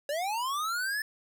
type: linear sweep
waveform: square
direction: up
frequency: 554.4 to 1760 Hz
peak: -30 dBFS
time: 0.09-1.02 s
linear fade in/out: 2 ms
effects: none